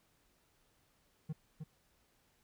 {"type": "tone with echo", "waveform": "triangle", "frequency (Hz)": 155.56, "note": "D#3", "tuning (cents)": 0, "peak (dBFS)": -34, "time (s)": [1.29, 1.33], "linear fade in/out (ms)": 10, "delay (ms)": 310, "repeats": 1, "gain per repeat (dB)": -5, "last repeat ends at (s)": 1.64, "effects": ["pink hiss -73 dBFS RMS until 2.43 s"]}